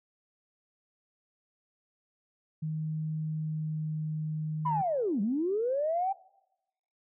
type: tone with pitch glide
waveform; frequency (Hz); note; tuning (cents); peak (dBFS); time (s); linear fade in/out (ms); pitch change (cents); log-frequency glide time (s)
sine; 156.2 to 155.03; D#3 to D#3; +7 to -6; -30; 2.62-4.82; 10; -13; 3.17-3.99
type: linear two-way sweep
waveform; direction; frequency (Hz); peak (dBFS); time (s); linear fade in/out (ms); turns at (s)
sine; down then up; 1018 to 188.7 to 794; -26; 4.65-6.13; 10; 5.21
effects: noise-tail reverb RT60 0.9 s tail -22 dB re dry + tanh soft clip ceiling -18 dBFS